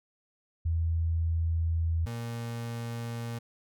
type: tone pair in turn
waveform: sine / 35% pulse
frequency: 82.41 / 117.09 Hz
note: E2 / A#2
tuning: 0 / +8 cents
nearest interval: tritone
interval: 608 cents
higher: second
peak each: -25 / -32 dBFS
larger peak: first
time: 0.65-2.06 / 2.06-3.39 s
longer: first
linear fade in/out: 10 ms
effects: none